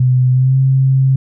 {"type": "tone with pitch glide", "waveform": "sine", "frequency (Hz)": [127.2, 133.22], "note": ["C3", "C3"], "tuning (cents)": [-48, 32], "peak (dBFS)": -8, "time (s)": [0, 1.16], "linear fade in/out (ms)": 5, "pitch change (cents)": 80, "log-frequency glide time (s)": [0.32, 0.57], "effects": []}